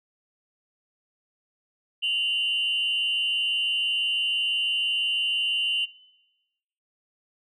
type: tone pair together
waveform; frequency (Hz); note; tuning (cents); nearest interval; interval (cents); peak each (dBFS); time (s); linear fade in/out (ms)
sine; 2794 / 3020; F7 / F#7; 0 / +35; minor second; 135; -24 / -25; 2.02-5.86; 20
effects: noise-tail reverb RT60 1.0 s tail -22 dB re dry + tanh soft clip ceiling -17 dBFS